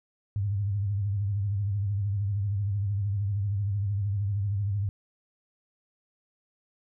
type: tone with vibrato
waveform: sine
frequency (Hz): 100.6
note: G2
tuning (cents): +45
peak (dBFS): -25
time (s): 0.36-4.89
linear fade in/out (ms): 0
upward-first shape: sine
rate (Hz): 13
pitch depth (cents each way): 83
effects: none